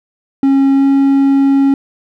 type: tone with pitch glide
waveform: triangle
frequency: 272.8 to 274.7 Hz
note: C#4 to C#4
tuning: -28 to -16 cents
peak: -5 dBFS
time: 0.43-1.74 s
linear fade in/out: 2 ms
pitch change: +12 cents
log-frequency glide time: 0.74-0.85 s
effects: none